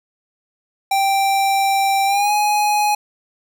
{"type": "tone with pitch glide", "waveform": "square", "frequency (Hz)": [784, 835.4], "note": ["G5", "G#5"], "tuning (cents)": [0, 10], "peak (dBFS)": -15, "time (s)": [0.91, 2.95], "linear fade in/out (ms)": 5, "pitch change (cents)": 110, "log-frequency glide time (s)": [2.06, 2.32], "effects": []}